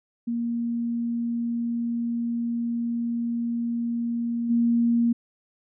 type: tone with level steps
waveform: sine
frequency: 234.8 Hz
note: A#3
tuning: 13 cents sharp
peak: -24 / -18 dBFS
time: 0.27-5.13 s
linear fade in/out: 10 ms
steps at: 4.49 s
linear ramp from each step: 20 ms
effects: none